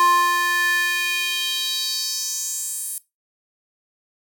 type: tone with high-pass filter sweep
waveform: square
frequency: 350.6 Hz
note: F4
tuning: 7 cents sharp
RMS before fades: -22 dBFS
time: 0-2.98 s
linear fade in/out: 0 ms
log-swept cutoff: 1000 to 10000 Hz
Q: 3.4
effects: noise-tail reverb RT60 0.2 s tail -17 dB re dry